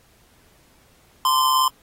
square tone with amplitude modulation, 1035 Hz, C6, 19 cents flat, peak -14 dBFS, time 1.25-1.68 s, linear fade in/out 2 ms, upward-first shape sine, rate 139 Hz, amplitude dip 55%, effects pink hiss -57 dBFS RMS until 1.82 s + AAC 48 kbps

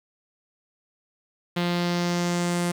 sawtooth tone with low-pass filter sweep, 174.61 Hz, F3, in tune, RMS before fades -25 dBFS, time 1.56-2.72 s, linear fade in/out 10 ms, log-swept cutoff 3600 to 9800 Hz, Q 2.1, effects 7-bit

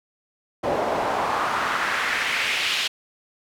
pink noise with band-pass filter sweep, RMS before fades -24 dBFS, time 0.63-2.88 s, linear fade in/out 10 ms, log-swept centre 570 to 3300 Hz, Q 2, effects none

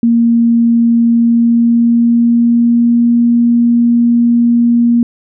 sine tone with pitch glide, 233.1 to 236.6 Hz, A#3 to A#3, 0 to +26 cents, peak -6 dBFS, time 0.03-5.03 s, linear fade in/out 2 ms, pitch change +26 cents, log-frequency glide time 1.11-3.1 s, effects none

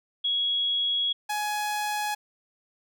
sine / sawtooth tone pair in turn, 3330 / 838.8 Hz, G#7 / G#5, +4 / +17 cents, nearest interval 2 octaves, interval 2387 cents, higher first, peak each -23 dBFS, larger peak neither, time 0.24-1.13 / 1.29-2.15 s, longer first, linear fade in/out 10 ms, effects none

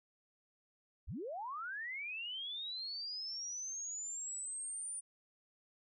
sine linear sweep, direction up, 30.87 to 9397 Hz, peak -40 dBFS, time 1.07-5.01 s, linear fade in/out 20 ms, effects none

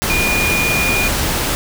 sine tone in noise, 2434 Hz, D#7, 39 cents flat, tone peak -16 dBFS, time 0.1-1.08 s, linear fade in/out 0 ms, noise pink, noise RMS -18 dBFS, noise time 0.02-1.55 s, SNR -1 dB, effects none

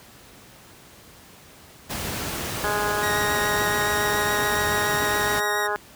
pink noise, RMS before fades -29 dBFS, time 1.89-5.41 s, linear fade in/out 20 ms
harmonic tone, 207.7 Hz, G#3, in tune, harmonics 2 / 3 / 4 / 5 / 6 / 7 / 8, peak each -29 / -33 / -29 / -31 / -32 / -31 / -31 dBFS, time 2.64-5.76 s, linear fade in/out 0 ms
sawtooth tone with vibrato, 1881 Hz, A#6, 15 cents sharp, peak -23 dBFS, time 3.02-5.68 s, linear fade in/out 20 ms, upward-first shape sine, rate 7.1 Hz, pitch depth 18 cents each way
effects pink hiss -48 dBFS RMS until 5.95 s + high-pass 60 Hz 12 dB/octave

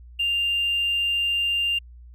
sine tone with hard clipping, 2794 Hz, F7, in tune, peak -21 dBFS, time 0.19-1.79 s, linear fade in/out 10 ms, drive 1 dB, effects added 60 Hz sine -42 dBFS peak until 2.14 s

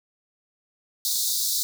pink high-pass noise, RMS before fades -25 dBFS, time 1.05-1.63 s, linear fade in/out 0 ms, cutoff 3700 Hz, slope 96 dB/octave, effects none

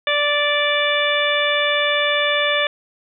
harmonic tone, 585 Hz, D5, 7 cents flat, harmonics 1 / 2 / 3 / 4 / 5 / 6, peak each -21 / -25 / -22 / -23 / -26 / -23 dBFS, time 0.07-2.67 s, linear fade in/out 2 ms, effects none

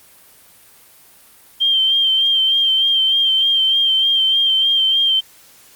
sine tone with vibrato, 3156 Hz, G7, 11 cents sharp, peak -12 dBFS, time 1.6-5.21 s, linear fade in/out 20 ms, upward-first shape sine, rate 3.3 Hz, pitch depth 32 cents each way, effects white hiss -47 dBFS RMS until 5.75 s + Opus 32 kbps

